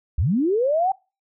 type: linear sweep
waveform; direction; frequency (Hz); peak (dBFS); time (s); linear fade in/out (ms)
sine; up; 54.3 to 791; -17; 0.18-0.92; 5
effects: noise-tail reverb RT60 0.3 s tail -24 dB re dry